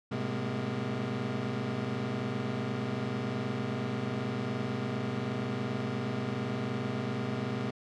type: tone cluster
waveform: 25% pulse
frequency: 107 / 127.9 / 205.1 / 233.1 Hz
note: A2 / C3 / G#3 / A#3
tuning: -48 / -39 / -21 / 0 cents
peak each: -37 / -31 / -33 / -35 dBFS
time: 0.11-7.71 s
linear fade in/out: 10 ms
effects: low-pass 4000 Hz 12 dB/octave